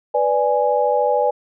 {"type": "chord", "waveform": "sine", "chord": "G# diminished", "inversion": "first", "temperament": "equal", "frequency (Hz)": [493.9, 587.3, 830.6], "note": ["B4", "D5", "G#5"], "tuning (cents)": [0, 0, 0], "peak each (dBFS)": -19, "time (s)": [0.14, 1.31], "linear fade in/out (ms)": 10, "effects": []}